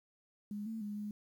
sine tone with pitch steps, 206.8 / 223.1 / 207 / 208.5 Hz, G#3 / A3 / G#3 / G#3, -7 / +24 / -5 / +7 cents, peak -38 dBFS, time 0.51-1.11 s, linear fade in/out 2 ms, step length 150 ms, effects 11-bit

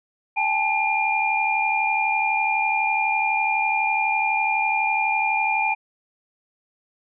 sine tone cluster, 795 / 867 / 2404 Hz, G5 / A5 / D7, +24 / -26 / +40 cents, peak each -26 / -23 / -22 dBFS, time 0.36-5.75 s, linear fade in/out 20 ms, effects none

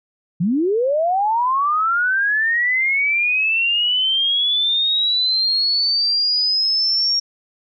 sine linear sweep, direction up, 155.56 to 5588 Hz, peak -15 dBFS, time 0.4-7.2 s, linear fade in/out 10 ms, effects none

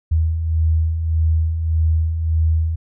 sine beating tone pair, 78.9 / 80.6 Hz, D#2 / E2, +25 / -38 cents, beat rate 1.7 Hz, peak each -24 / -15 dBFS, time 0.11-2.76 s, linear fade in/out 10 ms, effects none

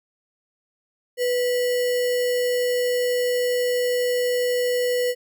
sine tone with sample-and-hold, 493.9 Hz, B4, in tune, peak -19 dBFS, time 1.17-5.15 s, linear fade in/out 50 ms, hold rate 2450 Hz, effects none

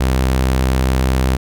sawtooth tone, 64.8 Hz, C2, 16 cents flat, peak -9 dBFS, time 0-1.37 s, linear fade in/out 10 ms, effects none

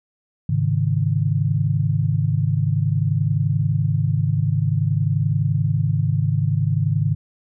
sine chord, Ab suspended fourth, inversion none, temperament equal with one note detuned, 103.83 / 135.04 / 155.56 Hz, Ab2 / Db3 / Eb3, 0 / -45 / 0 cents, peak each -21 dBFS, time 0.49-7.15 s, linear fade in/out 5 ms, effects none

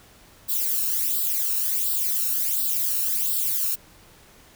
violet noise with flanger, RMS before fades -24 dBFS, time 0.48-3.76 s, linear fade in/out 20 ms, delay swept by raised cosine 0.23 to 0.75 ms, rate 1.4 Hz, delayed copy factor +0.75, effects pink hiss -52 dBFS RMS until 4.55 s

